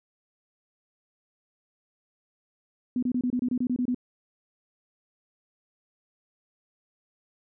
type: tone bursts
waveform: sine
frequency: 248.6 Hz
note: B3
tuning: 12 cents sharp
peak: -23 dBFS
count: 11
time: 2.96-3.946 s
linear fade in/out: 2 ms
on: 66 ms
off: 26 ms
effects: none